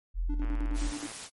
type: tone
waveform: sine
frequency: 42 Hz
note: E1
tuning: 33 cents sharp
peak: -27 dBFS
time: 0.14-0.93 s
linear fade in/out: 50 ms
type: tone with tremolo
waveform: triangle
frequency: 293.7 Hz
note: D4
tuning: in tune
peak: -32 dBFS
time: 0.29-1.07 s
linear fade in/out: 10 ms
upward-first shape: square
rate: 9.5 Hz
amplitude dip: 70%
type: click train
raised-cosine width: 0.5 ms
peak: -31 dBFS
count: 79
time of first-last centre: 0.42-1.116 s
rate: 112 Hz
type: noise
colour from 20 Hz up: white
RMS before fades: -41 dBFS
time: 0.74-1.3 s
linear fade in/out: 50 ms
effects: MP3 48 kbps